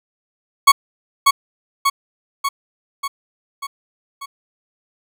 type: tone with echo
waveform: 40% pulse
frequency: 1108.7 Hz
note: C#6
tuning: in tune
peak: -4 dBFS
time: 0.67-0.72 s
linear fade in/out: 10 ms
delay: 590 ms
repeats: 6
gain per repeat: -4 dB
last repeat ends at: 4.26 s
effects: none